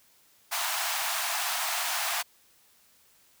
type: high-pass noise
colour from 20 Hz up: pink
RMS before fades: -30 dBFS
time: 0.51-2.23 s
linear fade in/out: 20 ms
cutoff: 660 Hz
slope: 96 dB/octave
effects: white hiss -62 dBFS RMS until 3.4 s